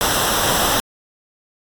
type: noise with comb filter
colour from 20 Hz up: pink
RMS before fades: -18 dBFS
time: 0.01-0.8 s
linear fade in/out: 0 ms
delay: 0.44 ms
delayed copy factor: -0.65
effects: AAC 64 kbps